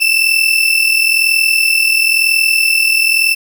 35% pulse tone pair together, 2637 / 2678 Hz, E7 / E7, 0 / +27 cents, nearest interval unison, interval 27 cents, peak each -11 dBFS, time 0-3.35 s, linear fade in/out 20 ms, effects 7-bit

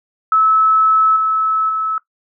sine tone with level steps, 1300 Hz, E6, 24 cents flat, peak -9 / -13 / -16 dBFS, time 0.32-1.98 s, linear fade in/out 2 ms, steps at 1.16 / 1.69 s, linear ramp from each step 5 ms, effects noise-tail reverb RT60 0.1 s tail -17 dB re dry

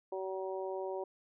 harmonic tone, 189.7 Hz, F#3, 43 cents sharp, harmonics 2 / 3 / 4 / 5, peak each -38 / -41 / -45 / -46 dBFS, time 0.12-1.04 s, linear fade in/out 5 ms, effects none

